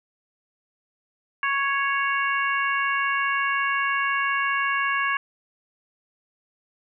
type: harmonic tone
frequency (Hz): 554.4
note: C#5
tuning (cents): 0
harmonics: 2 / 3 / 4 / 5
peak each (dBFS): -25 / -25 / -29 / -31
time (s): 1.43-5.17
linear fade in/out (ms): 2
effects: none